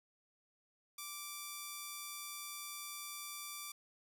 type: tone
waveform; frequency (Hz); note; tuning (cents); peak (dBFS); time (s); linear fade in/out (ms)
5% pulse; 1170; D6; -7; -32; 0.98-3.72; 5
effects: none